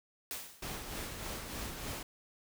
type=noise with exponential decay; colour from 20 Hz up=white; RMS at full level=-38 dBFS; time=0.31-0.82 s; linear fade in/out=0 ms; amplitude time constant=110 ms
type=noise with tremolo; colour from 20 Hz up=pink; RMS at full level=-40 dBFS; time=0.62-2.03 s; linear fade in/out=5 ms; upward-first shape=sine; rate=3.3 Hz; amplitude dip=40%
effects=none